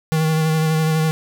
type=tone with vibrato; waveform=square; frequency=158.1 Hz; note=D#3; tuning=28 cents sharp; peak=-16 dBFS; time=0.12-1.11 s; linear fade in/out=0 ms; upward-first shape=sine; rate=12 Hz; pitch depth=21 cents each way; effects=none